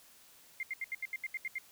sine tone bursts, 2105 Hz, C7, 10 cents sharp, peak -34 dBFS, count 10, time 0.6-1.584 s, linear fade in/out 2 ms, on 30 ms, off 76 ms, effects white hiss -60 dBFS RMS until 1.71 s

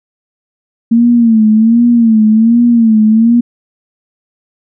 sine tone with vibrato, 227 Hz, A#3, 46 cents flat, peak -4 dBFS, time 0.91-3.41 s, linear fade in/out 10 ms, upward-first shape sine, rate 1.3 Hz, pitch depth 93 cents each way, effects none

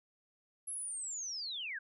sine linear sweep, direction down, 11175 to 1506 Hz, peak -38 dBFS, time 0.67-1.79 s, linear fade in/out 10 ms, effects none

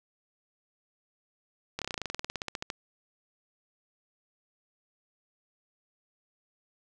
slowing click train, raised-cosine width 0.2 ms, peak -16 dBFS, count 20, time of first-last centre 1.79-2.702 s, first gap 27 ms, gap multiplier 1.06, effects none

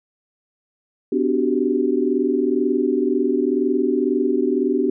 sine chord, G major seventh, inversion first, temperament equal with one note detuned, 252.9 / 293.7 / 370 / 392 Hz, B3 / D4 / F#4 / G4, +41 / 0 / 0 / 0 cents, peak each -22 dBFS, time 1.12-4.9 s, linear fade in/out 5 ms, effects none

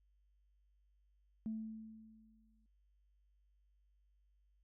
sine tone with exponential decay, 220 Hz, A3, in tune, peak -36 dBFS, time 1.46-2.66 s, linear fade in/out 0 ms, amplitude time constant 260 ms, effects tanh soft clip ceiling -32 dBFS + added 50 Hz sine -70 dBFS peak until 4.63 s

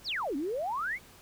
sine exponential two-way sweep, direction down then up, 6070 to 261.6 to 2326 Hz, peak -30 dBFS, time 0.04-0.99 s, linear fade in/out 50 ms, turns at 0.36 s, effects pink hiss -55 dBFS RMS until 1.21 s

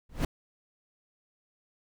brown noise with exponential growth, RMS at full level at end -18 dBFS, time 0.09-0.25 s, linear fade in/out 5 ms, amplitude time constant 33 ms, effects none

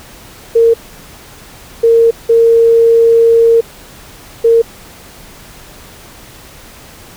sine tone bursts at uneven times, 460 Hz, A#4, 23 cents flat, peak -4 dBFS, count 4, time 0.55-0.74 / 1.83-2.11 / 2.29-3.61 / 4.44-4.62 s, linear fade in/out 10 ms, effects pink hiss -36 dBFS RMS until 7.16 s

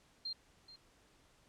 sine tone with echo, 4186 Hz, C8, in tune, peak -38 dBFS, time 0.25-0.33 s, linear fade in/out 5 ms, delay 430 ms, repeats 1, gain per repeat -15 dB, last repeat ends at 0.76 s, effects pink hiss -68 dBFS RMS until 1.48 s + low-pass 9000 Hz 12 dB/octave

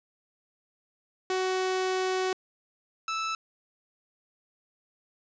sawtooth tone pair in turn, 373.4 / 1315 Hz, F#4 / E6, +16 / -5 cents, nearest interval octave + minor seventh, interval 2179 cents, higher second, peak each -22 / -25 dBFS, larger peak first, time 1.3-2.33 / 3.08-3.35 s, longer first, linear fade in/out 2 ms, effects resampled to 16000 Hz + 9-bit

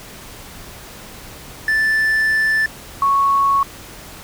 triangle / sine tone pair in turn, 1760 / 1107.1 Hz, A6 / C#6, 0 / -3 cents, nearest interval minor sixth, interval 803 cents, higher first, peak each -12 dBFS, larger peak neither, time 1.68-2.66 / 3.02-3.63 s, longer first, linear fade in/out 2 ms, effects pink hiss -37 dBFS RMS until 4.23 s

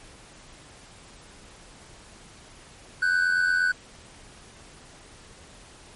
triangle tone pair together, 1490.4 / 1579 Hz, F#6 / G6, +12 / +12 cents, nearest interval minor second, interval 100 cents, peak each -19 / -25 dBFS, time 3.02-3.72 s, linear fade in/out 5 ms, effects pink hiss -49 dBFS RMS until 5.95 s + MP3 48 kbps

